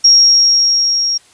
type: tone with level ramp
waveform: sine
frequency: 5588 Hz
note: F8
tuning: in tune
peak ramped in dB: -3 to -13 dBFS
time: 0.04-1.18 s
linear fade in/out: 10 ms
effects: white hiss -47 dBFS RMS until 1.33 s + resampled to 22050 Hz